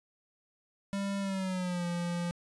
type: tone with pitch glide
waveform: square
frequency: 198.1 to 173.46 Hz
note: G3 to F3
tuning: +18 to -11 cents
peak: -32 dBFS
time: 0.93-2.31 s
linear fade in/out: 0 ms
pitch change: -229 cents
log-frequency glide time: 1.2-1.86 s
effects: resampled to 24000 Hz + 10-bit